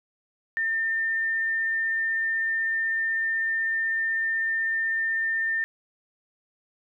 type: tone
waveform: sine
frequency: 1804 Hz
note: A6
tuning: 43 cents sharp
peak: -23 dBFS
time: 0.57-5.64 s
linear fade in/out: 0 ms
effects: none